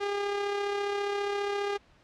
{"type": "tone with amplitude modulation", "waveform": "sawtooth", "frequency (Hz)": 404.7, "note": "G#4", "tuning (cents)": -45, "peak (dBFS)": -23, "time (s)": [0, 1.78], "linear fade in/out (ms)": 20, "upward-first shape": "sine", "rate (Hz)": 34.8, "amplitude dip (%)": 35, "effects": ["pink hiss -61 dBFS RMS until 2.03 s", "low-pass 4000 Hz 12 dB/octave"]}